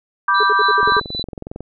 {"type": "chord", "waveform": "sine", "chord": "G major", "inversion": "first", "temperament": "just", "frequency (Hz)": [980, 1176, 1568], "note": ["B5", "D6", "G6"], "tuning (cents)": [-14, 2, 0], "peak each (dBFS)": [-19, -15, -17], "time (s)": [0.28, 1], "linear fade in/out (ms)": 5}
{"type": "tone with tremolo", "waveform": "sine", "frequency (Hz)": 3981, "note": "B7", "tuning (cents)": 13, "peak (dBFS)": -21, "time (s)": [0.34, 1.23], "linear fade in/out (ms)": 10, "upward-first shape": "sine", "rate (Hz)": 3.8, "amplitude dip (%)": 80}
{"type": "tone bursts", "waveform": "sine", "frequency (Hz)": 422.8, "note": "G#4", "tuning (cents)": 31, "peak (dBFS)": -18, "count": 7, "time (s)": [0.4, 0.997], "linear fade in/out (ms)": 5, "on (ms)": 33, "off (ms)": 61}
{"type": "click train", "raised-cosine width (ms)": 2, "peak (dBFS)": -16, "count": 18, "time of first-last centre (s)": [0.83, 1.606], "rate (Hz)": 21.9}
{"effects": []}